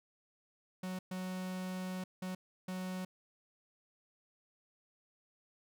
45% pulse tone bursts at uneven times, 184.9 Hz, F#3, 1 cent flat, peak -38 dBFS, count 4, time 0.83-0.99 / 1.11-2.04 / 2.22-2.35 / 2.68-3.05 s, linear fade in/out 5 ms, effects none

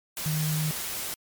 sine tone in noise, 154.9 Hz, D#3, 7 cents flat, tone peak -25 dBFS, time 0.26-0.71 s, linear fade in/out 0 ms, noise white, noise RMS -33 dBFS, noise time 0.17-1.14 s, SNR +5 dB, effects MP3 96 kbps

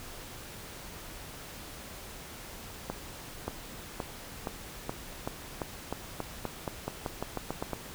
accelerating click train, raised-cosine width 1 ms, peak -18 dBFS, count 18, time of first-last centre 2.9-7.733 s, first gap 580 ms, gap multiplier 0.9, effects pink hiss -45 dBFS RMS until 7.94 s

